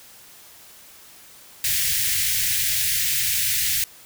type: band-stop noise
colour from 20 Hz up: white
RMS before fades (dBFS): -22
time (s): 1.64-3.84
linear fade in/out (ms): 2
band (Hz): 150 to 1700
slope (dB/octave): 48
effects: white hiss -47 dBFS RMS until 4.05 s